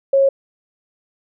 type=tone; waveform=sine; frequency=546 Hz; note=C#5; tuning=26 cents flat; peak=-10 dBFS; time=0.13-0.29 s; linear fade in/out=5 ms; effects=none